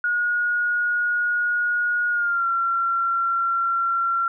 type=tone with pitch glide; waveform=sine; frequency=1444 to 1366.1 Hz; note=F#6 to F6; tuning=-43 to -39 cents; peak=-19 dBFS; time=0.04-4.28 s; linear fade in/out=2 ms; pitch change=-96 cents; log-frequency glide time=2.1-2.47 s; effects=none